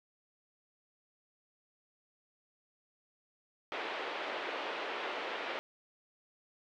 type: band-pass noise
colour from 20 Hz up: pink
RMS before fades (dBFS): -39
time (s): 3.72-5.59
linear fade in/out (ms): 0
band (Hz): 380 to 3300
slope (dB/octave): 24
effects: none